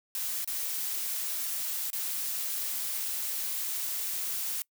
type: noise with dropouts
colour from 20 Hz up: blue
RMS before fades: -33 dBFS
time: 0.15-4.62 s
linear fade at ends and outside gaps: 1 ms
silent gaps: 0.445-0.475 / 1.903-1.93 s
effects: noise-tail reverb RT60 0.1 s tail -24 dB re dry